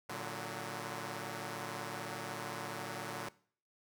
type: chord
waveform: 5% pulse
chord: Bb augmented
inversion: none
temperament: equal with one note detuned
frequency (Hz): 114.34 / 146.83 / 185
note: Bb2 / D3 / F#3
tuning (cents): -33 / 0 / 0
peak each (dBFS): -33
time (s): 0.09-3.29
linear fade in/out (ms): 5
effects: noise-tail reverb RT60 0.5 s tail -20 dB re dry